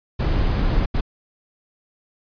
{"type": "noise bursts at uneven times", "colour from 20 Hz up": "brown", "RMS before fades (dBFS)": -19, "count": 2, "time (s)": [[0.19, 0.86], [0.94, 1.01]], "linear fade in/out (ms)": 10, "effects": ["resampled to 11025 Hz"]}